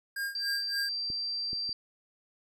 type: tone with tremolo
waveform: square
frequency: 1614 Hz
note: G#6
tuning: 50 cents flat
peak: -31 dBFS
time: 0.16-0.89 s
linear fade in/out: 5 ms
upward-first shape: sine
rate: 3.5 Hz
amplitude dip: 95%
type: tone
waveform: sine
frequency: 4699 Hz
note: D8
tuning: in tune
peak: -31 dBFS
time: 0.35-1.73 s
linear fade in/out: 2 ms
type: clicks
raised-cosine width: 3 ms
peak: -31 / -31 / -36 dBFS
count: 3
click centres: 1.102 / 1.531 / 1.693 s
effects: none